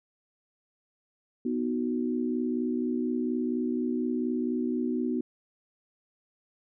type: chord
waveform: sine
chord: B major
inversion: none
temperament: equal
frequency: 246.9 / 311.1 / 370 Hz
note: B3 / D#4 / F#4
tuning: 0 / 0 / 0 cents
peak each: -28 / -33 / -33 dBFS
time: 1.45-5.21 s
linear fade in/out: 5 ms
effects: none